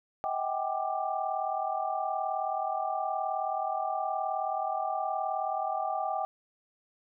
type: tone cluster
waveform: sine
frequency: 639 / 758 / 797 / 1183 Hz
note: D#5 / F#5 / G5 / D6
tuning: +46 / +42 / +28 / +12 cents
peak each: -36 / -33 / -33 / -37 dBFS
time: 0.24-6.25 s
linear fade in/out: 0 ms
effects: none